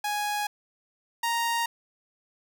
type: tone pair in turn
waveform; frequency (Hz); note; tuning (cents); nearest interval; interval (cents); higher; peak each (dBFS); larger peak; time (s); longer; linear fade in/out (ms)
sawtooth; 830.6 / 932.3; G#5 / A#5; 0 / 0; major second; 200; second; -23 / -21; second; 0.04-0.47 / 1.23-1.66; neither; 5
effects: none